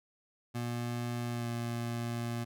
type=tone with pitch glide; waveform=25% pulse; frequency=119.9 to 118.04 Hz; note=A#2 to A#2; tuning=+49 to +22 cents; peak=-30 dBFS; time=0.54-2.45 s; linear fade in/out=20 ms; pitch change=-27 cents; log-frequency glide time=1.33-1.47 s; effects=none

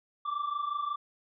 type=tone pair together; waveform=triangle; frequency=1149.2 / 1174.7 Hz; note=D6 / D6; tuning=-38 / 0 cents; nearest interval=unison; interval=38 cents; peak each=-34 / -30 dBFS; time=0.25-0.96 s; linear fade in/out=10 ms; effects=resampled to 11025 Hz

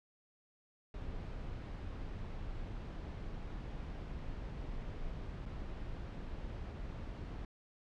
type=noise with dropouts; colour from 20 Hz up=brown; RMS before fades=-43 dBFS; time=0.94-7.45 s; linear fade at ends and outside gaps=2 ms; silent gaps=5.456-5.46 s; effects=low-pass 4000 Hz 12 dB/octave

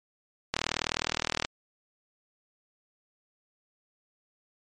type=click train; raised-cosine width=0.2 ms; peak=-8 dBFS; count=37; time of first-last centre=0.54-1.449 s; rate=39.6 Hz; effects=MP3 48 kbps

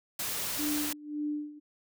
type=noise; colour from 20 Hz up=white; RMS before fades=-34 dBFS; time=0.19-0.93 s; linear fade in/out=5 ms
type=tone with tremolo; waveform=sine; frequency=297.3 Hz; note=D4; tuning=21 cents sharp; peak=-29 dBFS; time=0.58-1.6 s; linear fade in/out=20 ms; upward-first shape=sine; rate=1.8 Hz; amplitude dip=85%
effects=none

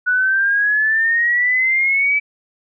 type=exponential sweep; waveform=sine; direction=up; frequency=1470 to 2310 Hz; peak=-13 dBFS; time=0.06-2.2 s; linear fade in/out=20 ms; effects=none

